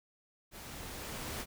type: noise with level ramp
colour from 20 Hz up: pink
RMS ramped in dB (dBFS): -48 to -39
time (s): 0.51-1.46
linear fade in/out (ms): 50
effects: none